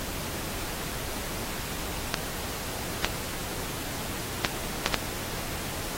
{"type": "clicks", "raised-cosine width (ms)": 0.2, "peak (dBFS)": -3, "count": 5, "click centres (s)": [2.142, 3.046, 4.448, 4.861, 4.943], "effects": ["pink hiss -35 dBFS RMS until 5.97 s", "AAC 48 kbps"]}